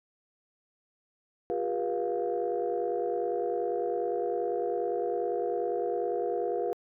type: tone cluster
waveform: sine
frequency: 355.7 / 405.7 / 483.2 / 701 Hz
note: F4 / G#4 / B4 / F5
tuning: +32 / -41 / -38 / +6 cents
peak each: -34 / -32 / -31 / -34 dBFS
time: 1.5-6.73 s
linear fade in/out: 0 ms
effects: tanh soft clip ceiling -19 dBFS